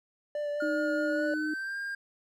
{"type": "tone with vibrato", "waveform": "triangle", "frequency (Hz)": 587.3, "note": "D5", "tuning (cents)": 0, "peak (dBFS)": -28, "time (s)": [0.35, 1.34], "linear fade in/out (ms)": 2, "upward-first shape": "sine", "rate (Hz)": 4.8, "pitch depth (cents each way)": 15}
{"type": "tone with pitch glide", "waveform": "triangle", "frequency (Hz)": [1431, 1606.2], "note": ["F6", "G6"], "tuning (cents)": [42, 42], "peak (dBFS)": -31, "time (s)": [0.6, 1.95], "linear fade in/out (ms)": 5, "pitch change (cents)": 200, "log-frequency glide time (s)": [1.05, 1.78]}
{"type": "tone", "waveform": "sine", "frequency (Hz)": 307, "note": "D#4", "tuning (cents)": -23, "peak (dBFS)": -30, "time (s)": [0.62, 1.54], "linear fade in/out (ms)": 5}
{"effects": []}